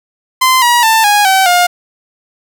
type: tone with pitch steps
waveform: sawtooth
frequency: 1034 / 959.2 / 889.8 / 825.4 / 765.7 / 710.3 Hz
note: C6 / A#5 / A5 / G#5 / G5 / F5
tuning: -21 / +49 / +19 / -11 / -41 / +29 cents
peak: -3 dBFS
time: 0.41-1.67 s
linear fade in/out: 10 ms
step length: 210 ms
effects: none